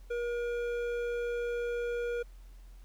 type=tone with hard clipping; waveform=sine; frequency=477.2 Hz; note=A#4; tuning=41 cents sharp; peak=-33 dBFS; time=0.1-2.23 s; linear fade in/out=10 ms; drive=10 dB; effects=added 43 Hz sine -48 dBFS peak until 2.84 s + pink hiss -66 dBFS RMS until 2.84 s